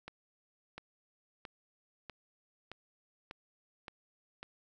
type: accelerating click train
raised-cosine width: 0.3 ms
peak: -28 dBFS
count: 8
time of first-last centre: 0.08-4.43 s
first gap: 700 ms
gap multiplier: 0.96
effects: none